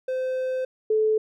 triangle / sine tone pair in turn, 516 / 433.9 Hz, C5 / A4, -24 / -24 cents, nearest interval minor third, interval 300 cents, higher first, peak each -22 / -18 dBFS, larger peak second, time 0.08-0.65 / 0.9-1.18 s, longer first, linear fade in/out 5 ms, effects none

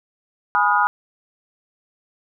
sine chord, F half-diminished seventh, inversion first, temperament equal with one note detuned, 830.6 / 987.8 / 1244.5 / 1432 Hz, Ab5 / Cb6 / Eb6 / F6, 0 / 0 / 0 / +43 cents, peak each -20 dBFS, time 0.55-0.87 s, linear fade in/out 0 ms, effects none

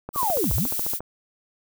click train, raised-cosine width 1 ms, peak -18 dBFS, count 14, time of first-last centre 0.09-1.005 s, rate 14.2 Hz
violet noise, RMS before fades -27 dBFS, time 0.13-1 s, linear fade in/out 50 ms
sine linear two-way sweep, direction down then up, 1244.5 to 32.62 to 298.4 Hz, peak -22 dBFS, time 0.14-0.68 s, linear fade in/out 50 ms, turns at 0.53 s
effects none

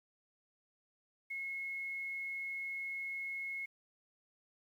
sine tone with quantisation, 2173 Hz, C#7, 35 cents flat, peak -38 dBFS, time 1.3-3.66 s, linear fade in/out 10 ms, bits 11, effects none

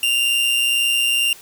45% pulse tone with amplitude modulation, 2788 Hz, F7, 4 cents flat, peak -14 dBFS, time 0.03-1.33 s, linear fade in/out 2 ms, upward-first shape sine, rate 122 Hz, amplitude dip 40%, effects white hiss -43 dBFS RMS until 1.41 s

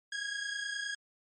sawtooth tone pair together, 1631.7 / 1661.2 Hz, G#6 / G#6, -31 / 0 cents, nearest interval unison, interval 31 cents, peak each -34 / -34 dBFS, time 0.12-0.95 s, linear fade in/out 5 ms, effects MP3 32 kbps

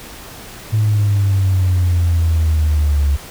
sine exponential sweep, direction down, 109.1 to 69.9 Hz, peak -10 dBFS, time 0.72-3.17 s, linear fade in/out 20 ms, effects tanh soft clip ceiling -8 dBFS + pink hiss -35 dBFS RMS until 3.3 s

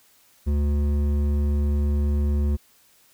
sine tone with hard clipping, 72.6 Hz, D2, 19 cents flat, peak -21 dBFS, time 0.46-2.57 s, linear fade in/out 20 ms, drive 10 dB, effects white hiss -58 dBFS RMS until 3.13 s

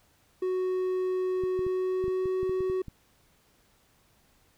triangle tone with pitch glide, 370 to 373.4 Hz, F#4 to F#4, 0 to +16 cents, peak -24 dBFS, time 0.42-2.82 s, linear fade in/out 5 ms, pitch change +16 cents, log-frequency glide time 1.55-2.33 s
clicks, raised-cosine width 5 ms, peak -28 dBFS, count 11, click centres 1.437 / 1.592 / 1.666 / 2.041 / 2.081 / 2.257 / 2.431 / 2.495 / 2.606 / 2.699 / 2.883 s
effects pink hiss -65 dBFS RMS until 4.57 s

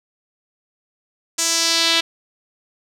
sawtooth tone with band-pass filter sweep, 331.3 Hz, E4, 9 cents sharp, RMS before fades -18 dBFS, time 1.38-2.01 s, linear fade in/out 10 ms, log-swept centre 7000 to 3500 Hz, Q 2.3, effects none

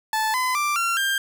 30% pulse tone with pitch steps, 873 / 1014.5 / 1178.9 / 1369.9 / 1591.9 Hz, A5 / B5 / D6 / F6 / G6, -14 / +46 / +6 / -34 / +26 cents, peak -18 dBFS, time 0.13-1.18 s, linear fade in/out 2 ms, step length 210 ms, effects none

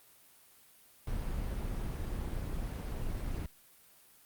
brown noise, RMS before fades -36 dBFS, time 1.07-3.46 s, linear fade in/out 2 ms, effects white hiss -61 dBFS RMS until 4.25 s + Opus 32 kbps

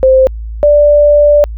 sine tone pair in turn, 523.3 / 587.4 Hz, C5 / D5, 0 / 0 cents, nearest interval major second, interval 200 cents, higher second, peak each -3 dBFS, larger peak neither, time 0.03-0.27 / 0.63-1.44 s, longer second, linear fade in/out 0 ms, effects added 55 Hz sine -19 dBFS peak until 1.57 s

